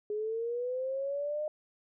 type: linear sweep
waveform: sine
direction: up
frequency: 415.3 to 613 Hz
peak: -31 dBFS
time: 0.1-1.48 s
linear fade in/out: 2 ms
effects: none